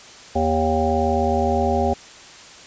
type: harmonic tone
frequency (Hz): 79.3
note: D#2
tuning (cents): +33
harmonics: 1 / 3 / 5 / 7 / 9 / 10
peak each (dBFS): -24 / -24 / -24 / -24 / -24 / -24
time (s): 0.35-1.94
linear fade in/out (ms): 10
effects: white hiss -42 dBFS RMS until 2.66 s + resampled to 16000 Hz